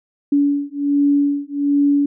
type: beating tone pair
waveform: sine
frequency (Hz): 284.6 / 285.9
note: C#4 / D4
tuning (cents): +46 / -46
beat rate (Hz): 1.3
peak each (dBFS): -17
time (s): 0.32-2.06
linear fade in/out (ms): 5
effects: none